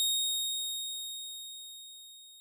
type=tone with level ramp; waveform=sawtooth; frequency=3729 Hz; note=A#7; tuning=in tune; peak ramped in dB=-23 to -49 dBFS; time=0-2.4 s; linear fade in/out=0 ms; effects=none